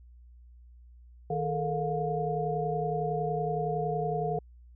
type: tone cluster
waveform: sine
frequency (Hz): 156.2 / 430.1 / 460.9 / 711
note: D#3 / A4 / A#4 / F5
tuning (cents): +7 / -39 / -20 / +31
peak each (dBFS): -33 / -33 / -35 / -32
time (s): 1.3-4.39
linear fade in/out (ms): 5
effects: added 60 Hz sine -50 dBFS peak until 4.75 s